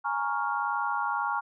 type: chord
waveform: sine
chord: Bb minor seventh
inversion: third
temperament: equal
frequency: 830.6 / 932.3 / 1108.7 / 1396.9 Hz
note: Ab5 / Bb5 / Db6 / F6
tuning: 0 / 0 / 0 / 0 cents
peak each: -32 dBFS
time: 0.04-1.41 s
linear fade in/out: 20 ms
effects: none